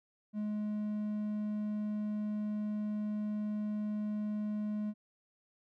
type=tone; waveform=triangle; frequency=210.6 Hz; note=G#3; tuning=24 cents sharp; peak=-31 dBFS; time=0.33-4.94 s; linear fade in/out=50 ms; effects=none